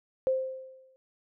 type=tone with exponential decay; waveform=sine; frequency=523.3 Hz; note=C5; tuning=in tune; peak=-21 dBFS; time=0.27-0.96 s; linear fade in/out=0 ms; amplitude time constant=150 ms; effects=none